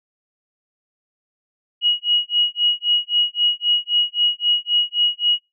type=tone with tremolo; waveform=sine; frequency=2900 Hz; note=F#7; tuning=35 cents flat; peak=-13 dBFS; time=1.81-5.39 s; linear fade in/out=50 ms; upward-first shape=sine; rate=3.8 Hz; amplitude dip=100%; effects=noise-tail reverb RT60 0.2 s tail -22 dB re dry